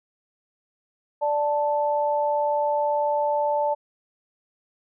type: tone pair together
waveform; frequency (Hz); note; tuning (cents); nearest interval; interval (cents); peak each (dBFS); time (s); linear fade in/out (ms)
sine; 587.3 / 880; D5 / A5; 0 / 0; perfect fifth; 700; -23; 1.21-3.75; 20
effects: none